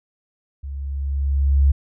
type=tone with level ramp; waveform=sine; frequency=69.3 Hz; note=C#2; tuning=in tune; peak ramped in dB=-28 to -10 dBFS; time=0.63-1.72 s; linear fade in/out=10 ms; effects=none